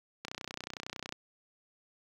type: click train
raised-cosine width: 0.2 ms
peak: -21 dBFS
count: 28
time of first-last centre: 0.25-1.124 s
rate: 30.9 Hz
effects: high-pass 60 Hz 12 dB/octave + 9-bit